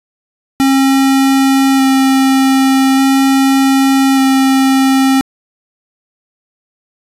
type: tone with vibrato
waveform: square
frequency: 268.3 Hz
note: C4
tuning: 44 cents sharp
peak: -8 dBFS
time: 0.6-5.21 s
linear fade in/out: 0 ms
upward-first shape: square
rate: 0.42 Hz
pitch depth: 9 cents each way
effects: resampled to 32000 Hz